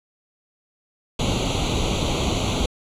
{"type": "noise with comb filter", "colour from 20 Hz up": "pink", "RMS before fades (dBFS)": -22, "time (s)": [1.19, 2.66], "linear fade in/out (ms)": 5, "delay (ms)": 0.29, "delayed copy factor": 0.95, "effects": ["low-pass 6000 Hz 12 dB/octave"]}